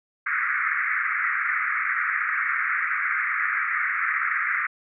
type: band-pass noise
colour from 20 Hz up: white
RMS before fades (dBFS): -25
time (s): 0.26-4.67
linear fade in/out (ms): 10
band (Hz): 1200 to 2200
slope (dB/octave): 96
effects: none